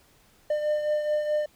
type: beating tone pair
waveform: triangle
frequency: 601 / 605.7 Hz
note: D5 / D#5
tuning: +40 / -47 cents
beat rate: 4.7 Hz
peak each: -22 / -31 dBFS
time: 0.5-1.46 s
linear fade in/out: 5 ms
effects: pink hiss -60 dBFS RMS until 1.55 s